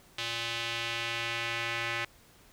square tone with band-pass filter sweep, 116.54 Hz, A#2, in tune, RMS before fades -34 dBFS, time 0.18-2.05 s, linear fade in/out 5 ms, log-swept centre 3300 to 2200 Hz, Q 1.9, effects pink hiss -59 dBFS RMS until 2.52 s

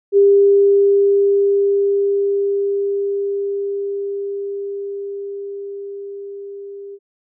sine tone with level ramp, 399.7 Hz, G4, 34 cents sharp, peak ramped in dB -7 to -30 dBFS, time 0.12-6.99 s, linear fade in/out 50 ms, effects none

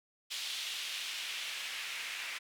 white noise with band-pass filter sweep, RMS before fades -40 dBFS, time 0.3-2.39 s, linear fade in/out 20 ms, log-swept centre 3500 to 2200 Hz, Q 1.9, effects none

